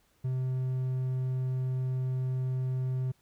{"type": "tone with hard clipping", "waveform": "triangle", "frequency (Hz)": 129.1, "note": "C3", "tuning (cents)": -23, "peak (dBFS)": -29, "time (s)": [0.24, 3.12], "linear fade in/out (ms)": 10, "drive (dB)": 6, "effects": ["pink hiss -69 dBFS RMS until 3.21 s"]}